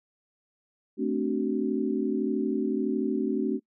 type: chord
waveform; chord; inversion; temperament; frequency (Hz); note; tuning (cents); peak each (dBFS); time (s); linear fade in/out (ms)
sine; D dominant seventh; second; equal with one note detuned; 220 / 261.6 / 293.7 / 377.6; A3 / C4 / D4 / F#4; 0 / 0 / 0 / +35; -30; 0.97-3.6; 50
effects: noise-tail reverb RT60 0.1 s tail -23 dB re dry